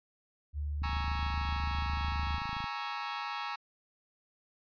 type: tone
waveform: sine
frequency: 73.42 Hz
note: D2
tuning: in tune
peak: -32 dBFS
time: 0.53-2.4 s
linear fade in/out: 50 ms
type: click train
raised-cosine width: 5 ms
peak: -30 dBFS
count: 50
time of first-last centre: 0.82-2.642 s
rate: 26.9 Hz
type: chord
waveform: sawtooth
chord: A# half-diminished seventh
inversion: third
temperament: equal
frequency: 830.6 / 932.3 / 1108.7 / 1318.5 Hz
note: G#5 / A#5 / C#6 / E6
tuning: 0 / 0 / 0 / 0 cents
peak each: -37 dBFS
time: 0.83-3.56 s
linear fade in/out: 10 ms
effects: resampled to 11025 Hz